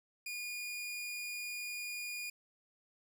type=tone; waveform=sawtooth; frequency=2437 Hz; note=D#7; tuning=37 cents flat; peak=-36 dBFS; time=0.26-2.3 s; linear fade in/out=5 ms; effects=none